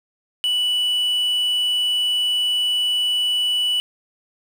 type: tone with quantisation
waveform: triangle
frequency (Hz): 2960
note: F#7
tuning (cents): 0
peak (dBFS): -16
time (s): 0.44-3.8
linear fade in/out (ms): 0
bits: 7
effects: none